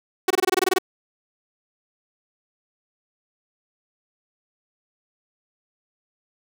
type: tone bursts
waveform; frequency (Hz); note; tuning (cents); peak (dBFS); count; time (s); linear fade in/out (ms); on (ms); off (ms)
sawtooth; 374.2; F#4; +20; -12; 11; 0.28-0.785; 5; 25; 23
effects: none